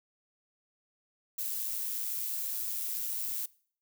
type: noise with amplitude modulation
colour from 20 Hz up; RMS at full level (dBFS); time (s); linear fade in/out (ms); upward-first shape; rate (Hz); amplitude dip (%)
violet; -33; 1.38-3.46; 5; sine; 114; 40
effects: noise-tail reverb RT60 0.5 s tail -22 dB re dry